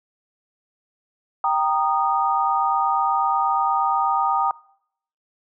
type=chord; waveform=sine; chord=Eb major; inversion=first; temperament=equal with one note detuned; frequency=784 / 932.3 / 1234.5 Hz; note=G5 / Bb5 / Eb6; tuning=0 / 0 / -14 cents; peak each=-22 dBFS; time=1.44-4.51 s; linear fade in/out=2 ms; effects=noise-tail reverb RT60 0.7 s tail -23 dB re dry